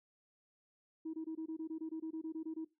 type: tone bursts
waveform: sine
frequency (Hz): 320.2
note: D#4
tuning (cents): +50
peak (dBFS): -37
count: 15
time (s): 1.05-2.649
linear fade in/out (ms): 10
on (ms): 87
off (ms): 21
effects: noise-tail reverb RT60 0.2 s tail -17 dB re dry + tanh soft clip ceiling -35 dBFS